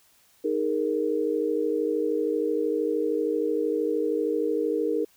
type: chord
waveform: sine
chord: D# suspended fourth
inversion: none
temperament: equal with one note detuned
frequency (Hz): 311.1 / 413.2 / 466.2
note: D#4 / G#4 / A#4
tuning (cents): 0 / -9 / 0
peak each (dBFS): -28 / -28 / -26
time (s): 0.44-5.05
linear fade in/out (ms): 10
effects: white hiss -61 dBFS RMS until 5.16 s